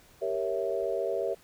sine chord, G diminished seventh, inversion none, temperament equal, 392 / 466.2 / 554.4 / 659.3 Hz, G4 / Bb4 / Db5 / Fb5, 0 / 0 / 0 / 0 cents, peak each -33 dBFS, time 0.21-1.35 s, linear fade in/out 20 ms, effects pink hiss -58 dBFS RMS until 1.43 s

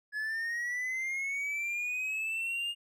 triangle linear sweep, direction up, 1692 to 2840 Hz, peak -30 dBFS, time 0.12-2.75 s, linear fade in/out 50 ms, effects none

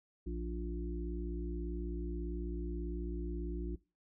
harmonic tone with a mistuned harmonic, 58.27 Hz, A#1, in tune, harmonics 1 / 3 / 5 / 6, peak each -38 / -45 / -45 / -44 dBFS, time 0.26-3.76 s, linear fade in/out 10 ms, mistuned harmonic 3, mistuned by +16 cents, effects noise-tail reverb RT60 0.3 s tail -21 dB re dry

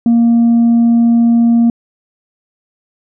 sine tone, 233.6 Hz, A#3, 4 cents sharp, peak -4 dBFS, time 0.06-1.7 s, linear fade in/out 2 ms, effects tanh soft clip ceiling -5 dBFS

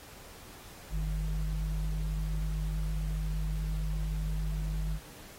sine tone pair together, 49 / 155.56 Hz, G1 / D#3, 0 / 0 cents, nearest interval octave + minor sixth, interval 2000 cents, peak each -30 / -36 dBFS, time 0.9-5 s, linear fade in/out 50 ms, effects pink hiss -51 dBFS RMS until 5.38 s + AAC 48 kbps

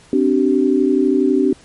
sine chord, C suspended second, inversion none, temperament equal with one note detuned, 261.6 / 293.7 / 382.8 Hz, C4 / D4 / G4, 0 / 0 / -41 cents, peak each -16 dBFS, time 0.13-1.53 s, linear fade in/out 2 ms, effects pink hiss -47 dBFS RMS until 1.64 s + MP3 48 kbps

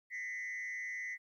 sine tone with frequency modulation, 2002 Hz, B6, 23 cents sharp, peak -36 dBFS, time 0.1-1.18 s, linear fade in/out 50 ms, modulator 154 Hz, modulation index 0.68, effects tanh soft clip ceiling -37 dBFS + 13-bit

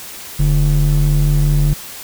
triangle ring-modulated tone, 92.5 Hz, F#2, in tune, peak -5 dBFS, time 0.39-1.74 s, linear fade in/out 10 ms, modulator 52.5 Hz, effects white hiss -32 dBFS RMS until 2.03 s

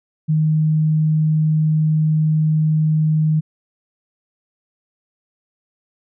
sine tone, 155.56 Hz, D#3, in tune, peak -13 dBFS, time 0.28-3.41 s, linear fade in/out 20 ms, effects none

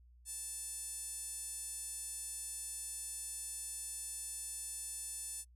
5% pulse tone with band-pass filter, 880 Hz, A5, in tune, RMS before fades -44 dBFS, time 0.25-5.45 s, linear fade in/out 50 ms, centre 9400 Hz, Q 3.4, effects noise-tail reverb RT60 0.1 s tail -26 dB re dry + added 60 Hz sine -59 dBFS peak until 5.55 s

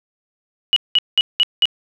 sine tone bursts, 2924 Hz, F#7, 21 cents flat, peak -10 dBFS, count 5, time 0.73-1.655 s, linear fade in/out 0 ms, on 33 ms, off 190 ms, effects none

